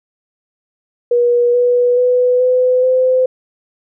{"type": "tone with pitch steps", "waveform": "sine", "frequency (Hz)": [481.7, 489.3, 497, 504.8, 512.7], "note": ["B4", "B4", "B4", "B4", "C5"], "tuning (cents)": [-43, -16, 11, 38, -35], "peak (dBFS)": -9, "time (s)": [1.11, 3.26], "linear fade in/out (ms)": 5, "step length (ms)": 430, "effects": []}